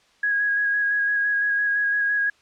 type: tone with vibrato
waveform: sine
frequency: 1653 Hz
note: G#6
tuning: 9 cents flat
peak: -19 dBFS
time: 0.23-2.3 s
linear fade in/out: 5 ms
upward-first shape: square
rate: 5.9 Hz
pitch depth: 15 cents each way
effects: white hiss -59 dBFS RMS until 2.41 s + low-pass 5000 Hz 12 dB/octave